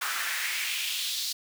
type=noise with high-pass filter sweep; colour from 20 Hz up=pink; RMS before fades=-31 dBFS; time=0.01-1.33 s; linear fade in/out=10 ms; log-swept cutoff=1300 to 4400 Hz; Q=2.6; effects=none